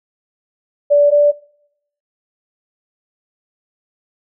sine tone pair in turn, 580 / 584.4 Hz, D5 / D5, -22 / -9 cents, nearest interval unison, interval 13 cents, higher second, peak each -7 dBFS, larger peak neither, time 0.9-1.11 / 1.11-1.32 s, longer neither, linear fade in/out 20 ms, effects noise-tail reverb RT60 0.7 s tail -21 dB re dry

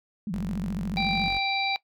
sine tone with vibrato, 188.7 Hz, F#3, 34 cents sharp, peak -28 dBFS, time 0.27-1.28 s, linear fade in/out 2 ms, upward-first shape sine, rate 14 Hz, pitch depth 250 cents each way
sawtooth tone, 46.75 Hz, F#1, 19 cents sharp, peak -31 dBFS, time 0.33-1.39 s, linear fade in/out 10 ms
harmonic tone, 784 Hz, G5, in tune, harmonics 1 / 3 / 5 / 6, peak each -28 / -29 / -31 / -37 dBFS, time 0.97-1.76 s, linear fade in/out 0 ms
effects noise-tail reverb RT60 0.1 s tail -19 dB re dry

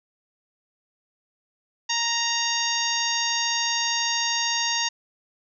harmonic tone with a mistuned harmonic, 933 Hz, A#5, 1 cent sharp, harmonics 1 / 2 / 3 / 4 / 5 / 6 / 7, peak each -30 / -30 / -30 / -30 / -30 / -30 / -30 dBFS, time 1.89-4.89 s, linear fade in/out 10 ms, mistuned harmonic 4, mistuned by -18 cents, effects none

